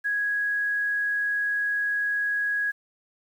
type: tone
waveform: sine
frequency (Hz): 1661.2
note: G#6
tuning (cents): 0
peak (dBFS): -23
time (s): 0.04-2.72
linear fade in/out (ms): 20
effects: 9-bit